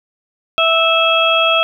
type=harmonic tone; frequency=656 Hz; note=E5; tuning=9 cents flat; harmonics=1 / 2 / 4 / 5; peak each=-16 / -16 / -16 / -16 dBFS; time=0.58-1.63 s; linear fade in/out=0 ms; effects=8-bit